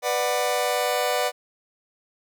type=chord; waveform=sawtooth; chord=B minor; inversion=none; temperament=just; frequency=493.9 / 592.7 / 740.8 Hz; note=B4 / D5 / F#5; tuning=0 / +16 / +2 cents; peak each=-22 dBFS; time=0.02-1.32 s; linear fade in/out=50 ms; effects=none